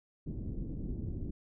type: low-pass noise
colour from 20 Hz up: pink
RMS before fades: -38 dBFS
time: 0.26-1.31 s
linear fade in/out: 10 ms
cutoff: 320 Hz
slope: 24 dB/octave
effects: none